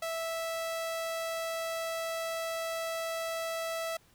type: tone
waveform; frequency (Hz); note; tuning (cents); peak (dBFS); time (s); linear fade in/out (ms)
sawtooth; 657; E5; -6; -29; 0.02-3.97; 5
effects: pink hiss -64 dBFS RMS until 4.14 s